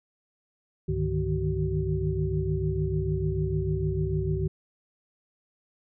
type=tone cluster; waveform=sine; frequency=67.9 / 101.4 / 150.9 / 157.6 / 379.5 Hz; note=C#2 / G#2 / D3 / D#3 / F#4; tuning=-35 / -41 / +47 / +23 / +44 cents; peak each=-31 dBFS; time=0.88-4.48 s; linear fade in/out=10 ms; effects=none